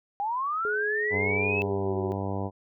sine linear sweep, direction up, 788 to 2637 Hz, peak -26 dBFS, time 0.2-1.62 s, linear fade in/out 0 ms
sine tone with pitch glide, 422.1 to 376 Hz, G#4 to F#4, +28 to +28 cents, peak -29 dBFS, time 0.65-2.12 s, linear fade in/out 0 ms, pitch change -200 cents, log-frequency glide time 1.48-2 s
harmonic tone, 98 Hz, G2, in tune, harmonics 1 / 2 / 3 / 4 / 5 / 6 / 7 / 8 / 9 / 10, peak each -32 / -35 / -37 / -38 / -39 / -40 / -40 / -41 / -42 / -42 dBFS, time 1.1-2.51 s, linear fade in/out 50 ms
effects none

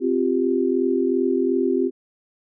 sine chord, C suspended fourth, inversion none, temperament equal, 261.6 / 349.2 / 392 Hz, C4 / F4 / G4, 0 / 0 / 0 cents, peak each -22 dBFS, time 0-1.91 s, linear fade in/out 50 ms, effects none

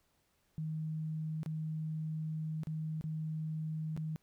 sine tone with dropouts, 156.9 Hz, D#3, 15 cents sharp, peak -35 dBFS, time 0.58-4.16 s, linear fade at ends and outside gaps 0 ms, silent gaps 1.432-1.461 / 2.634-2.671 / 3.011-3.04 / 3.965-3.975 s, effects pink hiss -75 dBFS RMS until 4.22 s

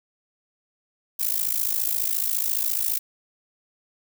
violet noise with amplitude modulation, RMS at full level -21 dBFS, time 1.19-2.99 s, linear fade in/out 10 ms, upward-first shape sine, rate 54.5 Hz, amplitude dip 85%, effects none

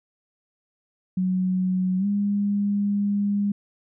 sine tone with pitch glide, 185 to 202.9 Hz, F#3 to G#3, 0 to -40 cents, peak -20 dBFS, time 1.17-3.52 s, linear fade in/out 5 ms, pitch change +160 cents, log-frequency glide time 1.98-2.06 s, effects none

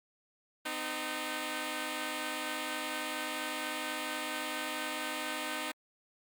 5% pulse tone pair together, 255.7 / 307.7 Hz, C4 / D#4, -40 / -19 cents, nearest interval minor third, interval 321 cents, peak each -28 / -25 dBFS, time 0.65-5.72 s, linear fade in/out 10 ms, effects Opus 48 kbps

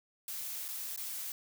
blue noise with dropouts, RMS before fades -40 dBFS, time 0.28-1.32 s, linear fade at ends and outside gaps 1 ms, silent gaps 0.682-0.687 / 0.962-0.975 s, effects none

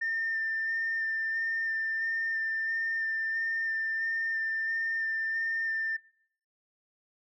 sine tone with vibrato, 1801 Hz, A6, 40 cents sharp, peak -27 dBFS, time 0.01-5.97 s, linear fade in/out 10 ms, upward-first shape square, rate 1.5 Hz, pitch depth 9 cents each way, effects noise-tail reverb RT60 0.7 s tail -25 dB re dry + tanh soft clip ceiling -24 dBFS

